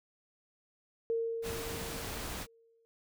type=tone with exponential decay; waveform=sine; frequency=457.9 Hz; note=A#4; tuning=31 cents flat; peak=-28 dBFS; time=1.1-2.85 s; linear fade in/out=0 ms; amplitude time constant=380 ms
type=noise; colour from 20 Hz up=pink; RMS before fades=-40 dBFS; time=1.42-2.47 s; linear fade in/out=50 ms
effects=none